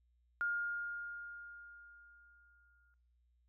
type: tone with exponential decay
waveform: sine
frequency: 1415 Hz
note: F6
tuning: 22 cents sharp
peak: -32 dBFS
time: 0.41-2.94 s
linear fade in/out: 0 ms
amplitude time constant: 550 ms
effects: noise-tail reverb RT60 0.8 s tail -26 dB re dry + added 60 Hz sine -70 dBFS peak until 3.48 s